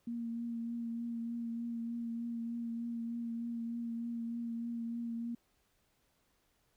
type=tone with vibrato; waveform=sine; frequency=233.1 Hz; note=A#3; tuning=in tune; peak=-36 dBFS; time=0.07-5.35 s; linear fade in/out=5 ms; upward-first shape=triangle; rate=3.3 Hz; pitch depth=23 cents each way; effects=pink hiss -75 dBFS RMS until 6.76 s